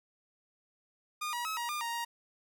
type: tone with pitch steps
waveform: sawtooth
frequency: 1218 / 960 / 1286 / 949 / 1205 / 934 / 940 Hz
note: D#6 / B5 / E6 / A#5 / D6 / A#5 / A#5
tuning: -37 / -49 / -43 / +31 / +44 / +3 / +14 cents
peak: -30 dBFS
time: 1.21-2.05 s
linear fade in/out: 10 ms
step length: 120 ms
effects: none